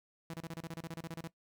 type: tone bursts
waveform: sawtooth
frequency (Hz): 164.81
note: E3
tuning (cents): 0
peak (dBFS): -36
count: 15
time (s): 0.3-1.274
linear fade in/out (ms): 0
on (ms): 36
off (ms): 31
effects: noise-tail reverb RT60 0.1 s tail -18 dB re dry